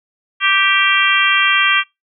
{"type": "harmonic tone with a mistuned harmonic", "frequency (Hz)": 391.1, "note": "G4", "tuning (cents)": -4, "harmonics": [3, 4, 5, 6, 7, 8], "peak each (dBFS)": [-18, -18, -18, -18, -18, -18], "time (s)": [0.4, 1.84], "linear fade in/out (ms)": 50, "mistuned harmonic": 8, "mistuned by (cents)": 43, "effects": ["noise-tail reverb RT60 0.2 s tail -25 dB re dry"]}